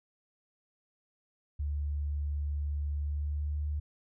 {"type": "tone with pitch glide", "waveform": "sine", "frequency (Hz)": [72.9, 74.26], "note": ["D2", "D2"], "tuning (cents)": [-12, 20], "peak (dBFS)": -30, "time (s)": [1.59, 3.8], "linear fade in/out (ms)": 10, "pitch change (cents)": 32, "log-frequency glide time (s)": [2.96, 3.63], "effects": []}